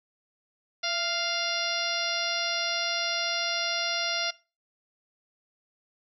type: harmonic tone with a mistuned harmonic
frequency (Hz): 698.5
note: F5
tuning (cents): 0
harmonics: 1 / 2 / 3 / 4 / 5 / 6 / 7 / 8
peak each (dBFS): -35 / -35 / -35 / -35 / -35 / -35 / -35 / -35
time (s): 0.83-4.31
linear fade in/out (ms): 10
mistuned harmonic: 1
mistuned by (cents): -58
effects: noise-tail reverb RT60 0.3 s tail -20 dB re dry